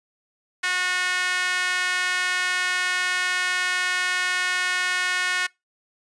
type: tone with high-pass filter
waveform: sawtooth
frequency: 363.9 Hz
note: F#4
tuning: 29 cents flat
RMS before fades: -24 dBFS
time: 0.63-5.47 s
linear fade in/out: 10 ms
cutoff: 1700 Hz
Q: 2.6
effects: noise-tail reverb RT60 0.2 s tail -24 dB re dry + resampled to 22050 Hz